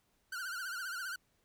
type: tone with vibrato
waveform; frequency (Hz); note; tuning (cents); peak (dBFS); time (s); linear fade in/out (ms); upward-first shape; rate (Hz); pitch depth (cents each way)
45% pulse; 1467; F#6; -15; -38; 0.32-1.16; 5; triangle; 15; 140
effects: pink hiss -75 dBFS RMS until 1.44 s